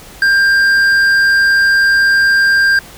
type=tone with hard clipping; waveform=sine; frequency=1592 Hz; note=G6; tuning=26 cents sharp; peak=-9 dBFS; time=0.22-2.79 s; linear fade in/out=2 ms; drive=6 dB; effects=added 60 Hz sine -44 dBFS peak until 2.97 s + pink hiss -36 dBFS RMS until 2.97 s